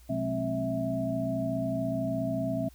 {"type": "tone cluster", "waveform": "sine", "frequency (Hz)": [125.1, 181.9, 212.5, 266.5, 653], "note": ["B2", "F#3", "G#3", "C4", "E5"], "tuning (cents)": [23, -29, 40, 32, -17], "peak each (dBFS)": [-35, -37, -37, -32, -32], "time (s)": [0.09, 2.69], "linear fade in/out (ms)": 10, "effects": ["added 60 Hz sine -52 dBFS peak until 2.74 s", "white hiss -61 dBFS RMS until 2.74 s"]}